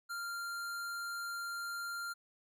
square tone, 1391 Hz, F6, 7 cents flat, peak -39 dBFS, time 0.09-2.14 s, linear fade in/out 20 ms, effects none

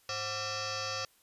sine tone with frequency modulation, 2005 Hz, B6, 26 cents sharp, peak -33 dBFS, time 0.09-1.05 s, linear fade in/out 2 ms, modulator 634 Hz, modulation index 5.8, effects white hiss -66 dBFS RMS until 1.22 s + resampled to 32000 Hz

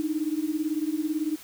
sine beating tone pair, 300 / 318 Hz, D4 / D#4, +37 / +38 cents, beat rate 18 Hz, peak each -28 dBFS, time 0-1.36 s, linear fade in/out 0 ms, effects white hiss -47 dBFS RMS until 1.43 s

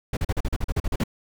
brown noise bursts, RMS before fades -23 dBFS, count 12, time 0.13-1.038 s, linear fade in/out 5 ms, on 39 ms, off 40 ms, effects none

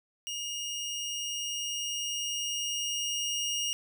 25% pulse tone with level ramp, 2850 Hz, F7, 34 cents sharp, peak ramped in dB -30 to -25 dBFS, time 0.27-3.73 s, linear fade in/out 0 ms, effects none

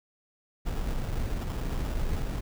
brown noise with sample-and-hold, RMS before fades -30 dBFS, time 0.65-2.41 s, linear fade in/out 20 ms, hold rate 2100 Hz, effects none

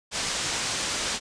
white low-pass noise, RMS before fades -29 dBFS, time 0.11-1.2 s, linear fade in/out 50 ms, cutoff 7800 Hz, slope 24 dB/octave, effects resampled to 22050 Hz

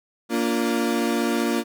35% pulse chord, Bb major, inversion none, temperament equal with one note detuned, 233.1 / 288 / 349.2 Hz, Bb3 / D4 / F4, 0 / -34 / 0 cents, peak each -22 / -25 / -24 dBFS, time 0.29-1.64 s, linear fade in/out 50 ms, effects none

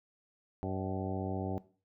harmonic tone with a mistuned harmonic, 95 Hz, F#2, 46 cents sharp, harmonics 1 / 2 / 3 / 4 / 5 / 6 / 7 / 8 / 9, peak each -38 / -40 / -40 / -41 / -46 / -47 / -45 / -44 / -51 dBFS, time 0.63-1.58 s, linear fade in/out 0 ms, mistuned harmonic 7, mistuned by -52 cents, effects noise-tail reverb RT60 0.4 s tail -18 dB re dry

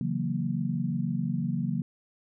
sine chord, F# dominant seventh, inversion second, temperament equal, 138.59 / 164.81 / 185 / 233.1 Hz, C#3 / E3 / F#3 / A#3, 0 / 0 / 0 / 0 cents, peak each -32 dBFS, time 0.01-1.82 s, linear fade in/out 2 ms, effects none

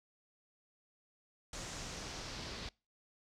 pink noise with low-pass filter sweep, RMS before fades -45 dBFS, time 1.53-2.69 s, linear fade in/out 2 ms, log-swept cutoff 7100 to 4600 Hz, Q 2.1, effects noise-tail reverb RT60 0.3 s tail -25 dB re dry

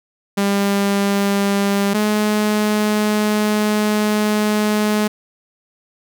sawtooth tone pair in turn, 199.8 / 211.4 Hz, G3 / G#3, +33 / +31 cents, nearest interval minor second, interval 98 cents, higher second, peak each -11 dBFS, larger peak neither, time 0.37-1.94 / 1.94-5.08 s, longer second, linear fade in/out 10 ms, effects none

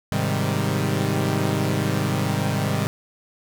sawtooth chord, Ab major seventh, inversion none, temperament equal, 103.83 / 130.81 / 155.56 / 196 Hz, Ab2 / C3 / Eb3 / G3, 0 / 0 / 0 / 0 cents, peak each -22 / -22 / -22 / -23 dBFS, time 0.12-2.87 s, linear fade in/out 0 ms, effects none

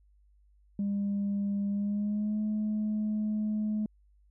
sine tone with pitch glide, 201.2 to 213.2 Hz, G3 to G#3, +45 to +46 cents, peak -26 dBFS, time 0.79-3.86 s, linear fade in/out 2 ms, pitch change +101 cents, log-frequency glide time 1.69-2.4 s, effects tanh soft clip ceiling -25 dBFS + added 50 Hz sine -60 dBFS peak until 4.3 s

